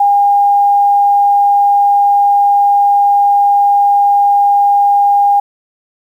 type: tone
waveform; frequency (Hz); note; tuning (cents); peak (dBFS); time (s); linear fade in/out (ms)
sine; 809; G#5; -46; -6; 0-5.4; 5
effects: 7-bit